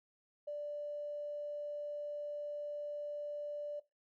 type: tone with tanh clipping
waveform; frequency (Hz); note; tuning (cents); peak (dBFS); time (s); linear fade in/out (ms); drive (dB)
triangle; 587.3; D5; 0; -38; 0.47-3.8; 10; 3
effects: noise-tail reverb RT60 0.2 s tail -17 dB re dry